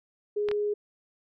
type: tone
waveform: sine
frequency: 415.3 Hz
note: G#4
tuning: in tune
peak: -25 dBFS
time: 0.36-0.74 s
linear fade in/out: 10 ms
type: clicks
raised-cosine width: 0.3 ms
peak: -18 dBFS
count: 2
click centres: 0.487 / 0.514 s
effects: none